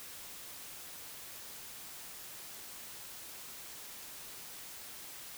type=silence; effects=white hiss -48 dBFS RMS until 5.37 s